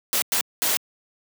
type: noise bursts at uneven times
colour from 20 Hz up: white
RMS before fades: -22 dBFS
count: 3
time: 0.13-0.22 / 0.32-0.41 / 0.62-0.77 s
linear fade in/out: 0 ms
effects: high-pass 200 Hz 12 dB/octave